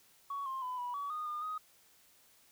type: tone with pitch steps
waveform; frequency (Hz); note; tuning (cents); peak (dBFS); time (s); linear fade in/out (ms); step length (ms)
sine; 1119 / 1059 / 1005 / 978 / 1136 / 1232 / 1212 / 1253; C#6 / C6 / B5 / B5 / C#6 / D#6 / D#6 / D#6; +16 / +21 / +30 / -17 / +42 / -17 / -46 / +12; -35; 0.3-1.58; 5; 160
effects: tanh soft clip ceiling -32 dBFS + white hiss -65 dBFS RMS until 2.51 s